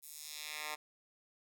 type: tone with high-pass filter sweep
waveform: 10% pulse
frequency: 151.6 Hz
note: D#3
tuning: 45 cents flat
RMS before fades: -45 dBFS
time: 0.02-0.76 s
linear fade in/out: 20 ms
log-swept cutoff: 11000 to 1100 Hz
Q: 1
effects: none